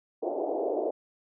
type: band-pass noise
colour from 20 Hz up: pink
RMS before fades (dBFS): -30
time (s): 0.22-0.91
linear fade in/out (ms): 10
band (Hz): 320 to 740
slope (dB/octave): 48
effects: none